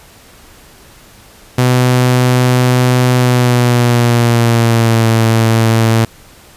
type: tone with pitch glide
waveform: sawtooth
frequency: 125.5 to 113.11 Hz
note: B2 to A2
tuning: +28 to +48 cents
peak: -4 dBFS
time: 1.58-6.05 s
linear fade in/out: 5 ms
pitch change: -180 cents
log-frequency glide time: 3.14-5.1 s
effects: pink hiss -41 dBFS RMS until 6.56 s + resampled to 32000 Hz